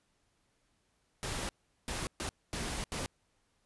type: noise bursts at uneven times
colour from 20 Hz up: pink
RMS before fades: -37 dBFS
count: 5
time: 1.23-1.49 / 1.88-2.07 / 2.2-2.29 / 2.53-2.84 / 2.92-3.06 s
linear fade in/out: 0 ms
effects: pink hiss -75 dBFS RMS until 3.65 s + resampled to 24000 Hz